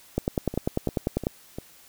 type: two click trains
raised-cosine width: 2 ms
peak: -19 / -10 dBFS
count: 4 / 12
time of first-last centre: 0.54-1.585 / 0.18-1.269 s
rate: 2.87 / 10.1 Hz
effects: white hiss -53 dBFS RMS until 1.88 s